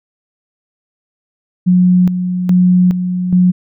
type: tone with tremolo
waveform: sine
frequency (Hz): 180.9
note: F#3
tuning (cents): -39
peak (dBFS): -6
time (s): 1.66-3.52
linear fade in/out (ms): 20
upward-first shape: square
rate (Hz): 1.2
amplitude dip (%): 60
effects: none